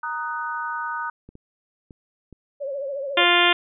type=chord; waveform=sine; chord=D# minor; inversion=second; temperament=just; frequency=933.4 / 1244.5 / 1493.4 Hz; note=A#5 / D#6 / F#6; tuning=+2 / 0 / +16 cents; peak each=-30 dBFS; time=0.03-1.1 s; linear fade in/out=5 ms
type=clicks; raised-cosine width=3 ms; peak=-30 dBFS; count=4; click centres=1.29 / 1.354 / 1.908 / 2.327 s
type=tone with vibrato; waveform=sine; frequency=554.4 Hz; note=C#5; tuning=in tune; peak=-26 dBFS; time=2.6-3.25 s; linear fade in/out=20 ms; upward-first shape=triangle; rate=14 Hz; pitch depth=94 cents each way
type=harmonic tone; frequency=350.1 Hz; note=F4; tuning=4 cents sharp; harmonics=1 / 2 / 3 / 4 / 5 / 6 / 7 / 8 / 9 / 10; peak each=-24 / -24 / -24 / -24 / -24 / -24 / -24 / -24 / -24 / -24 dBFS; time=3.17-3.53 s; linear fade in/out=5 ms
effects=none